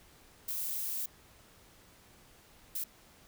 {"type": "noise bursts at uneven times", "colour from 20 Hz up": "violet", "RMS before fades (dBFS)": -36, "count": 2, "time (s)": [[0.48, 1.06], [2.75, 2.84]], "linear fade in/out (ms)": 5, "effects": ["pink hiss -60 dBFS RMS until 3.27 s"]}